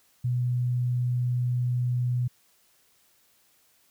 sine tone, 123.47 Hz, B2, in tune, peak -23 dBFS, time 0.24-2.28 s, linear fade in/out 10 ms, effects white hiss -64 dBFS RMS until 3.9 s

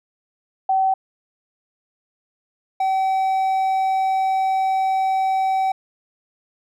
sine / triangle tone pair in turn, 765 / 765 Hz, G5 / G5, -42 / -42 cents, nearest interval unison, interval 0 cents, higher neither, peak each -15 dBFS, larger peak neither, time 0.69-0.94 / 2.8-5.72 s, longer second, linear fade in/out 5 ms, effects none

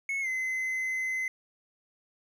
triangle tone with pitch glide, 2195 to 2048 Hz, C#7 to C7, -18 to -38 cents, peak -27 dBFS, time 0.09-1.28 s, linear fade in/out 2 ms, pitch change -120 cents, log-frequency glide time 0.21-0.28 s, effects none

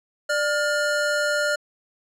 square tone pair together, 592 / 1420.3 Hz, D5 / F6, +14 / +29 cents, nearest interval octave + minor third, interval 1515 cents, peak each -24 dBFS, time 0.29-1.56 s, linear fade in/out 10 ms, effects low-pass 9000 Hz 12 dB/octave

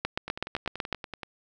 two click trains, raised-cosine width 0.3 ms, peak -11 / -20 dBFS, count 8 / 11, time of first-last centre 0.05-0.927 / 0.28-1.232 s, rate 7.98 / 10.5 Hz, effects none

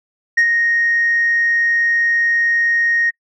sine tone with ADSR envelope, 1864.7 Hz, A#6, in tune, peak -6 dBFS, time 0.37-3.11 s, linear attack 11 ms, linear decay 71 ms, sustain -6 dB, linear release 21 ms, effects noise-tail reverb RT60 0.1 s tail -25 dB re dry + tanh soft clip ceiling -8 dBFS

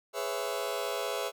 sawtooth chord, C# minor seventh, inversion second, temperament just, 415.8 / 498.9 / 554.4 / 665.2 Hz, G#4 / B4 / C#5 / E5, +2 / +17 / 0 / +16 cents, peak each -33 dBFS, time 0.13-1.32 s, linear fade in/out 50 ms, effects none

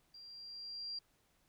sine tone with level ramp, 4752 Hz, D8, 20 cents sharp, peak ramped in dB -52 to -39 dBFS, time 0.14-0.99 s, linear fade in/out 5 ms, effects pink hiss -74 dBFS RMS until 1.48 s

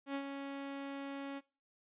sawtooth tone with ADSR envelope, 277.2 Hz, C#4, in tune, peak -31 dBFS, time 0.06-1.41 s, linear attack 87 ms, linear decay 74 ms, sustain -6 dB, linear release 35 ms, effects noise-tail reverb RT60 0.3 s tail -20 dB re dry + resampled to 8000 Hz

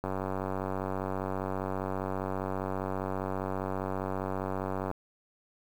click train, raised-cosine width 1 ms, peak -19 dBFS, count 464, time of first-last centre 0.04-4.914 s, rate 95 Hz, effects 8-bit

